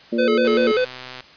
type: harmonic tone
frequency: 116.54 Hz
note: A#2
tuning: in tune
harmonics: 2 / 3 / 4 / 5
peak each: -21 / -24 / -31 / -29 dBFS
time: 0.12-0.72 s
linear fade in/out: 10 ms
type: tone with vibrato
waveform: square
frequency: 466.2 Hz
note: A#4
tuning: in tune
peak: -17 dBFS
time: 0.18-0.85 s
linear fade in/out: 10 ms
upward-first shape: square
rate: 5.1 Hz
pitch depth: 140 cents each way
type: click train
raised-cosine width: 0.2 ms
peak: -17 dBFS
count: 97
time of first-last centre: 0.45-1.206 s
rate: 127 Hz
effects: white hiss -46 dBFS RMS until 1.36 s + resampled to 11025 Hz